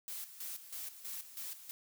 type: noise with tremolo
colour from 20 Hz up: blue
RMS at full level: -43 dBFS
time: 0.08-1.71 s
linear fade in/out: 0 ms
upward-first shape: square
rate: 3.1 Hz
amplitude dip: 70%
effects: none